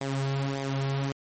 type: tone with flanger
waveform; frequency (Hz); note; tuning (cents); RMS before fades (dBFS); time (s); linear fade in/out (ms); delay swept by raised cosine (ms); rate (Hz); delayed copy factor
sawtooth; 136.8; C#3; -23; -29; 0.01-1.12; 2; 0.69 to 4.09; 1.7; -0.65
effects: MP3 32 kbps